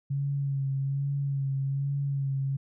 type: tone with vibrato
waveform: sine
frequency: 138.3 Hz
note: C#3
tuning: 4 cents flat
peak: -26 dBFS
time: 0.1-2.57 s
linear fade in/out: 10 ms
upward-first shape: sine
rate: 1.2 Hz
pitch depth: 30 cents each way
effects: none